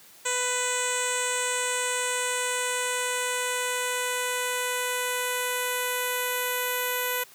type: tone with low-pass filter sweep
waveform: 10% pulse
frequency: 497.2 Hz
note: B4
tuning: 12 cents sharp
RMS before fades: -28 dBFS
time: 0.25-7.24 s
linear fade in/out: 10 ms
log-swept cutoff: 8000 to 12000 Hz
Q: 5.1
effects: white hiss -52 dBFS RMS until 7.34 s + high-pass 100 Hz 12 dB/octave